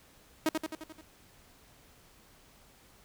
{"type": "tone with echo", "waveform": "sawtooth", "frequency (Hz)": 315.3, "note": "D#4", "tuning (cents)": 23, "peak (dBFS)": -21, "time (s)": [0.46, 0.49], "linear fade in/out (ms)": 2, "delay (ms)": 87, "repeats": 6, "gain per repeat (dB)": -4, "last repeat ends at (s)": 1.012, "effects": ["pink hiss -60 dBFS RMS until 3.04 s"]}